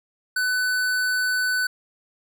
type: tone with hard clipping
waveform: sine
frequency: 1500 Hz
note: F#6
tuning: 23 cents sharp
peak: -22 dBFS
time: 0.36-1.67 s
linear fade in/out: 5 ms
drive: 17 dB
effects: none